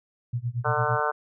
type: tone with tremolo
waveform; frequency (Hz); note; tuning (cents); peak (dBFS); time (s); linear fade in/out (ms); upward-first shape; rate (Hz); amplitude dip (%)
sine; 120.3; B2; -45; -23; 0.33-1; 5; sine; 8.8; 95
type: harmonic tone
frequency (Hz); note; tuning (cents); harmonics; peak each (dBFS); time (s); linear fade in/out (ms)
150; D3; +37; 3 / 4 / 5 / 6 / 7 / 8 / 9 / 10; -31 / -31 / -31 / -31 / -31 / -31 / -31 / -31; 0.64-1.12; 20
effects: none